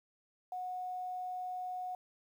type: tone with quantisation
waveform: sine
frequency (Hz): 732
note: F#5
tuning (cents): -19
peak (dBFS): -37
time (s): 0.52-1.95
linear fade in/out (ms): 2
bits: 11
effects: none